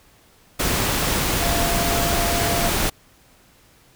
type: tone in noise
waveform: sine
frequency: 688 Hz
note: F5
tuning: 26 cents flat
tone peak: -25 dBFS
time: 1.4-2.7 s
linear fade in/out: 10 ms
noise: pink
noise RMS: -21 dBFS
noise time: 0.59-2.9 s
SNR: -7 dB
effects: pink hiss -54 dBFS RMS until 3.95 s